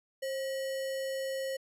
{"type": "tone with sample-and-hold", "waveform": "sine", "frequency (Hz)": 534, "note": "C5", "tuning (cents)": 35, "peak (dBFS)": -32, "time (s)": [0.22, 1.57], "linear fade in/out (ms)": 10, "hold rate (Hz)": 2450, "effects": ["resampled to 32000 Hz"]}